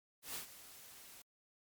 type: noise with ADSR envelope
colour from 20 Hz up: white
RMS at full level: -42 dBFS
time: 0.22-1.22 s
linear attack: 130 ms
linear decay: 110 ms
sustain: -14 dB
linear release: 4 ms
effects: MP3 96 kbps